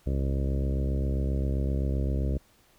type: harmonic tone with a mistuned harmonic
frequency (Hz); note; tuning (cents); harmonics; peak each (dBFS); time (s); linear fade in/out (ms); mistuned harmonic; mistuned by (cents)
67.6; C#2; -43; 1 / 2 / 3 / 4 / 5 / 6 / 7 / 8 / 9; -26 / -32 / -36 / -38 / -40 / -42 / -43 / -44 / -45; 0.06-2.38; 10; 1; -15
effects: pink hiss -62 dBFS RMS until 2.78 s